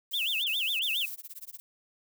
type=noise bursts; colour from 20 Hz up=violet; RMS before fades=-40 dBFS; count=3; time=0.11-1.148 s; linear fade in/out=5 ms; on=330 ms; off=24 ms
type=tone with vibrato; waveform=sine; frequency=3041 Hz; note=F#7; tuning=47 cents sharp; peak=-27 dBFS; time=0.13-1.06 s; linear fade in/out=10 ms; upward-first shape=sine; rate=7.3 Hz; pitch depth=300 cents each way
type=noise with tremolo; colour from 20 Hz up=violet; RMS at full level=-41 dBFS; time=0.83-1.6 s; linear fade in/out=0 ms; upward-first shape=sine; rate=17 Hz; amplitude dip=100%
effects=none